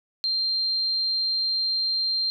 sine tone, 4171 Hz, C8, 6 cents flat, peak -22 dBFS, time 0.24-2.3 s, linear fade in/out 0 ms, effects none

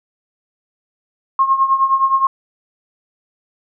sine tone with tremolo, 1075 Hz, C6, 47 cents sharp, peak -8 dBFS, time 1.39-2.27 s, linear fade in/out 2 ms, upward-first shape triangle, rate 9.6 Hz, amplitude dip 80%, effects none

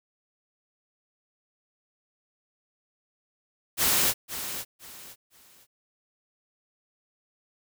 white noise with echo, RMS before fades -23 dBFS, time 3.77-4.14 s, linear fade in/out 50 ms, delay 510 ms, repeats 3, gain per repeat -11 dB, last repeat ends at 5.67 s, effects none

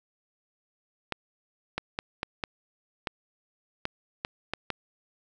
clicks, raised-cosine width 0.3 ms, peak -13 dBFS, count 10, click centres 1.123 / 1.78 / 1.989 / 2.231 / 2.438 / 3.072 / 3.854 / 4.249 / 4.536 / 4.703 s, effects none

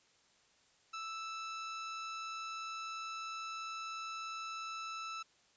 sawtooth tone, 1318.5 Hz, E6, in tune, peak -37 dBFS, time 0.93-5.23 s, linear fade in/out 10 ms, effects white hiss -69 dBFS RMS until 5.56 s + resampled to 16000 Hz

